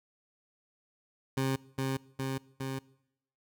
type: tone with echo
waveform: 20% pulse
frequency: 133.6 Hz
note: C3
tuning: 36 cents sharp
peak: -23 dBFS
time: 1.37-1.56 s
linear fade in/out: 5 ms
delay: 410 ms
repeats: 3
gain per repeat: -2 dB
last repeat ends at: 2.79 s
effects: noise-tail reverb RT60 0.8 s tail -22 dB re dry